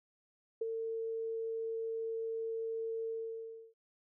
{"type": "tone with ADSR envelope", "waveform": "sine", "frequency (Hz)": 451.3, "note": "A4", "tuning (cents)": 44, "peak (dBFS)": -30, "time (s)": [0.61, 3.74], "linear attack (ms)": 7, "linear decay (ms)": 20, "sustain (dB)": -5, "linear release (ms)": 660, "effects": []}